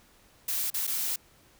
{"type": "noise with dropouts", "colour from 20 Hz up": "blue", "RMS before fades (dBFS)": -30, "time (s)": [0.48, 1.16], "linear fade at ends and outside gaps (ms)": 5, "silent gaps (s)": [[0.703, 0.741], [0.869, 0.875]], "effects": ["pink hiss -60 dBFS RMS until 1.59 s"]}